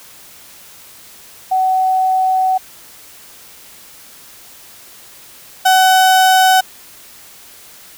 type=tone pair in turn; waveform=sine / 35% pulse; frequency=752 / 752 Hz; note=F#5 / F#5; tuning=+28 / +28 cents; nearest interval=unison; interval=0 cents; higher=neither; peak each=-11 / -6 dBFS; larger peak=second; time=1.51-2.58 / 5.65-6.61 s; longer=first; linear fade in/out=10 ms; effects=white hiss -40 dBFS RMS until 7.97 s